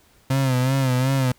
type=tone with vibrato; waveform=35% pulse; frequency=130.81 Hz; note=C3; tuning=in tune; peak=-16 dBFS; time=0.3-1.32 s; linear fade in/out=5 ms; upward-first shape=sine; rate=2.7 Hz; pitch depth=72 cents each way; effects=pink hiss -57 dBFS RMS until 1.38 s